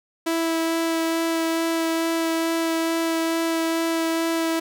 sawtooth tone with vibrato, 328.5 Hz, E4, 6 cents flat, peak -17 dBFS, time 0.26-4.6 s, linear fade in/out 10 ms, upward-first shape sine, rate 2.3 Hz, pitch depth 9 cents each way, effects none

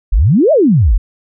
sine exponential two-way sweep, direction up then down, 37.42 to 672 to 37.42 Hz, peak -6 dBFS, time 0.12-0.98 s, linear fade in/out 10 ms, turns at 0.52 s, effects none

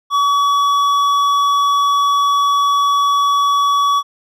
sine tone with hard clipping, 1135 Hz, C#6, 41 cents sharp, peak -13 dBFS, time 0.1-4.03 s, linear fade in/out 50 ms, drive 8 dB, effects none

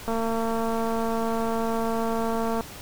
click train, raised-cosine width 1 ms, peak -15 dBFS, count 575, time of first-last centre 0.08-2.609 s, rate 227 Hz, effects pink hiss -41 dBFS RMS until 2.81 s

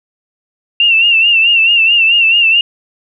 sine tone with vibrato, 2738 Hz, F7, 35 cents flat, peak -6 dBFS, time 0.8-2.61 s, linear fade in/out 2 ms, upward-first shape sine, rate 4.6 Hz, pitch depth 70 cents each way, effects none

